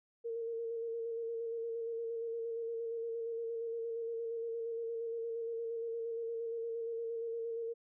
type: tone with vibrato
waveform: sine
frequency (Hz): 460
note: A#4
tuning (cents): -23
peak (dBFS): -36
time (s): 0.24-7.74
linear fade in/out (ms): 20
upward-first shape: square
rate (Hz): 8.6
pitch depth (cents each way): 20
effects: none